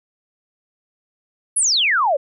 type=exponential sweep; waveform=sine; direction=down; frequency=11070 to 526 Hz; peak=-14 dBFS; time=1.56-2.17 s; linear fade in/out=10 ms; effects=none